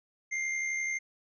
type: tone with amplitude modulation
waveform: square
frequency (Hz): 2100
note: C7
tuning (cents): +6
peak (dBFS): -29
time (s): 0.31-0.99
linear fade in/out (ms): 20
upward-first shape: sine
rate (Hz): 71.7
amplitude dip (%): 40
effects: resampled to 16000 Hz